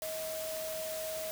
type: tone in noise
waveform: sine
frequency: 634 Hz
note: D#5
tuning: 32 cents sharp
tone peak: -37 dBFS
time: 0.02-1.31 s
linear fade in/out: 0 ms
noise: white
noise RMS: -42 dBFS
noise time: 0.02-1.31 s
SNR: +2 dB
effects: none